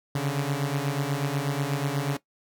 sawtooth beating tone pair, 137.2 / 145.4 Hz, C#3 / D3, -17 / -17 cents, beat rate 8.2 Hz, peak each -24 dBFS, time 0.15-2.17 s, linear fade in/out 5 ms, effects noise-tail reverb RT60 0.1 s tail -17 dB re dry

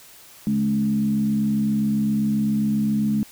sine tone with frequency modulation, 212.3 Hz, G#3, 38 cents sharp, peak -18 dBFS, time 0.47-3.23 s, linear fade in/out 0 ms, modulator 67.5 Hz, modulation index 0.6, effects white hiss -47 dBFS RMS until 3.31 s

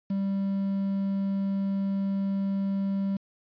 triangle tone with quantisation, 196 Hz, G3, in tune, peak -23 dBFS, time 0.1-3.17 s, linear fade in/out 5 ms, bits 8, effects resampled to 11025 Hz

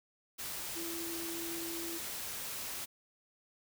sine tone in noise, 335.1 Hz, E4, 29 cents sharp, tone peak -41 dBFS, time 0.75-1.99 s, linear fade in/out 20 ms, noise white, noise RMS -41 dBFS, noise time 0.38-2.86 s, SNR -3 dB, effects none

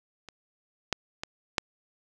clicks, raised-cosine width 0.2 ms, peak -26 / -8 / -16 / -6 dBFS, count 4, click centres 0.287 / 0.927 / 1.235 / 1.582 s, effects none

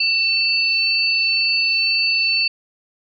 sine tone pair together, 2675 / 4499 Hz, E7 / C#8, +25 / +25 cents, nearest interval major sixth, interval 900 cents, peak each -18 dBFS, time 0-2.48 s, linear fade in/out 5 ms, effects none

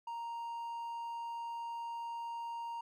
triangle tone, 932.3 Hz, A#5, in tune, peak -37 dBFS, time 0.07-2.81 s, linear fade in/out 5 ms, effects none

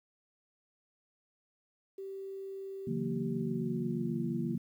sine tone with pitch glide, 388.5 to 340.2 Hz, G4 to F4, -16 to -45 cents, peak -39 dBFS, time 1.98-4.55 s, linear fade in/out 5 ms, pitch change -229 cents, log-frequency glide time 3.33-4.25 s
sine chord, F# dominant seventh, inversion second, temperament equal, 138.59 / 164.81 / 185 / 233.1 Hz, C#3 / E3 / F#3 / A#3, 0 / 0 / 0 / 0 cents, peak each -39 / -38 / -39 / -35 dBFS, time 2.87-4.58 s, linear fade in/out 5 ms
effects 11-bit

